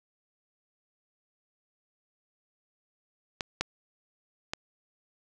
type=clicks; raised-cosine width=0.2 ms; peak=-13 / -10 / -14 dBFS; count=3; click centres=3.408 / 3.61 / 4.535 s; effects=none